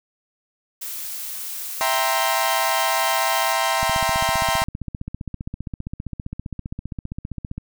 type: noise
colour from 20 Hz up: blue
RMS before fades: -31 dBFS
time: 0.81-3.53 s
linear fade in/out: 10 ms
type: chord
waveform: sawtooth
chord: C dominant seventh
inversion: first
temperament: equal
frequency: 659.3 / 784 / 932.3 / 1046.5 Hz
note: E5 / G5 / Bb5 / C6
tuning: 0 / 0 / 0 / 0 cents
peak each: -21 dBFS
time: 1.81-4.64 s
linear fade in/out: 0 ms
type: click train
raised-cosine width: 5 ms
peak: -17 dBFS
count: 58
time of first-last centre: 3.83-7.58 s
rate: 15.2 Hz
effects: none